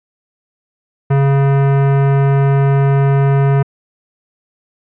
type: tone with hard clipping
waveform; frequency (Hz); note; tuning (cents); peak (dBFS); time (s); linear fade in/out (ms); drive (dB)
sine; 138.3; C#3; -4; -11; 1.1-3.63; 10; 18
effects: resampled to 8000 Hz